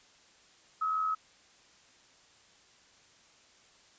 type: tone with amplitude modulation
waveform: sine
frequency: 1282 Hz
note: E6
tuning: 49 cents flat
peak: -26 dBFS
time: 0.81-1.15 s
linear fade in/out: 10 ms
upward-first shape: sine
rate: 84 Hz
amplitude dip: 40%
effects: white hiss -61 dBFS RMS until 3.98 s + resampled to 16000 Hz